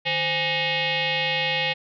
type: tone with frequency modulation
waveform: sine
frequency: 154.2 Hz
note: D#3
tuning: 15 cents flat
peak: -21 dBFS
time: 0.05-1.74 s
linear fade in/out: 20 ms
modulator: 675 Hz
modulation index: 5
effects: none